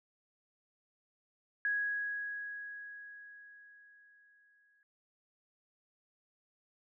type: tone with exponential decay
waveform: sine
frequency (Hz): 1661.2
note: G#6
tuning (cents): 0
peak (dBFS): -29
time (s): 1.65-4.83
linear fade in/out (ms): 1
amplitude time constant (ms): 690
effects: none